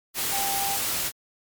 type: tone in noise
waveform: sine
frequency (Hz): 792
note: G5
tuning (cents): +18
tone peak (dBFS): -28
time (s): 0.3-0.78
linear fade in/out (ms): 50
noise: white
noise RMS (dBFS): -27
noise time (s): 0.14-1.12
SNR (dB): -4
effects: MP3 96 kbps